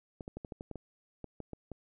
clicks, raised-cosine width 2 ms, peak -28 dBFS, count 12, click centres 0.208 / 0.279 / 0.37 / 0.448 / 0.522 / 0.609 / 0.713 / 0.757 / 1.243 / 1.403 / 1.533 / 1.717 s, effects none

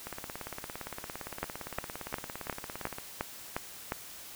two click trains, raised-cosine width 0.5 ms, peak -16 / -23 dBFS, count 8 / 52, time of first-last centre 1.43-3.921 / 0.07-2.984 s, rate 2.81 / 17.5 Hz, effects white hiss -47 dBFS RMS until 4.35 s

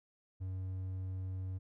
triangle tone, 93.6 Hz, F#2, 20 cents sharp, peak -35 dBFS, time 0.4-1.59 s, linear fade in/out 20 ms, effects none

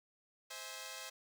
5% pulse chord, C augmented, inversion none, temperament equal with one note detuned, 523.3 / 647.9 / 830.6 Hz, C5 / E5 / G#5, 0 / -30 / 0 cents, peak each -37 / -38 / -39 dBFS, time 0.5-1.1 s, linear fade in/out 10 ms, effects none

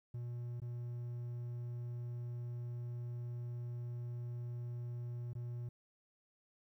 triangle tone with dropouts, 120.4 Hz, B2, 44 cents flat, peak -38 dBFS, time 0.14-5.69 s, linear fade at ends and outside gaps 5 ms, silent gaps 0.602-0.617 / 5.333-5.351 s, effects 13-bit

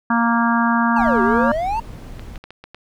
harmonic tone, 233.1 Hz, A#3, in tune, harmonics 1 / 3 / 4 / 5 / 6 / 7, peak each -17 / -26 / -21 / -22 / -25 / -24 dBFS, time 0.1-1.52 s, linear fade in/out 5 ms
triangle exponential two-way sweep, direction down then up, 932.3 to 370 to 932.3 Hz, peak -17 dBFS, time 0.96-1.8 s, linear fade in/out 5 ms, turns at 1.22 s
brown noise, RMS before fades -33 dBFS, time 0.99-2.38 s, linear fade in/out 2 ms
clicks, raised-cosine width 0.3 ms, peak -21 dBFS, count 6, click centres 2.195 / 2.358 / 2.44 / 2.506 / 2.64 / 2.746 s
effects none

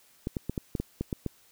clicks, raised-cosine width 3 ms, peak -17 dBFS, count 9, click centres 0.271 / 0.368 / 0.496 / 0.578 / 0.752 / 0.8 / 1.01 / 1.128 / 1.263 s, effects white hiss -61 dBFS RMS until 1.51 s

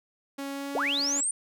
sawtooth tone with pitch glide, 277.2 to 281.7 Hz, C#4 to C#4, 0 to +28 cents, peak -29 dBFS, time 0.38-1.21 s, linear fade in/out 10 ms, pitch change +28 cents, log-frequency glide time 0.52-0.8 s
sine linear sweep, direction up, 351.9 to 9170 Hz, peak -25 dBFS, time 0.75-1.31 s, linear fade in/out 2 ms
effects none

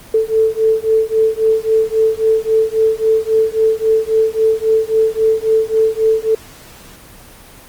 sine beating tone pair, 440 / 443.7 Hz, A4 / A4, 0 / +14 cents, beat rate 3.7 Hz, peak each -14 dBFS, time 0.14-6.35 s, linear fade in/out 5 ms, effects pink hiss -39 dBFS RMS until 7.68 s + Opus 24 kbps

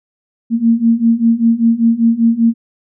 sine beating tone pair, 227.3 / 232.4 Hz, A#3 / A#3, -43 / -5 cents, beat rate 5.1 Hz, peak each -13 / -11 dBFS, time 0.5-2.54 s, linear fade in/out 50 ms, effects none

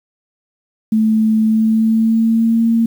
sine tone with pitch glide, 219 to 228.8 Hz, A3 to A#3, -8 to -32 cents, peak -10 dBFS, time 0.92-2.86 s, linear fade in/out 5 ms, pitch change +76 cents, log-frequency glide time 1.44-2.64 s, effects 7-bit

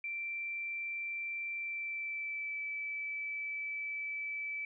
sine tone with pitch glide, 2349 to 2309 Hz, D7 to D7, 0 to -30 cents, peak -36 dBFS, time 0.04-4.65 s, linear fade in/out 2 ms, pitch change -30 cents, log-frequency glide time 1.56-2.61 s, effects none

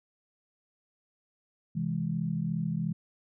sine chord, C augmented, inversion none, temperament equal, 130.81 / 164.81 / 207.7 Hz, C3 / E3 / G#3, 0 / 0 / 0 cents, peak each -36 / -30 / -34 dBFS, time 1.75-2.93 s, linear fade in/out 10 ms, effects none

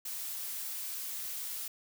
blue noise, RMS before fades -39 dBFS, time 0.05-1.68 s, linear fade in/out 5 ms, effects none

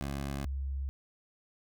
15% pulse / sine tone pair in turn, 69.4 / 67.97 Hz, C#2 / C#2, +3 / -33 cents, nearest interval unison, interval 36 cents, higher first, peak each -28 / -32 dBFS, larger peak first, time 0.01-0.45 / 0.45-0.89 s, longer neither, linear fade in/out 0 ms, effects none

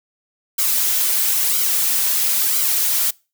blue noise with flanger, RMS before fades -18 dBFS, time 0.58-3.11 s, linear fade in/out 10 ms, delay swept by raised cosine 1.1 to 5.6 ms, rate 1 Hz, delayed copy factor -0.8, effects noise-tail reverb RT60 0.3 s tail -24 dB re dry

